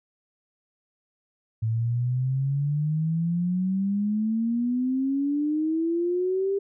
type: exponential sweep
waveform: sine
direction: up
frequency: 110 to 400 Hz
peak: -22 dBFS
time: 1.62-6.59 s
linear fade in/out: 10 ms
effects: none